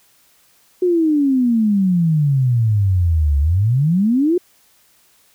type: exponential two-way sweep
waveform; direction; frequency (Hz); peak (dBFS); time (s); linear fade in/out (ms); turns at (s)
sine; down then up; 369 to 69.3 to 369; -12; 0.82-4.38; 5; 3.39
effects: white hiss -55 dBFS RMS until 5.34 s